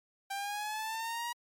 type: linear sweep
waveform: sawtooth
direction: up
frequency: 784 to 959 Hz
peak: -31 dBFS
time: 0.3-1.33 s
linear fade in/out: 10 ms
effects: MP3 64 kbps